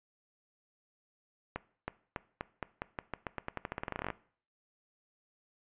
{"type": "accelerating click train", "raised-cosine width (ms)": 0.5, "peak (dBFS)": -20, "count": 25, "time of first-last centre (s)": [1.56, 4.103], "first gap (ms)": 320, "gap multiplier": 0.88, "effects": ["noise-tail reverb RT60 0.5 s tail -19 dB re dry", "resampled to 8000 Hz"]}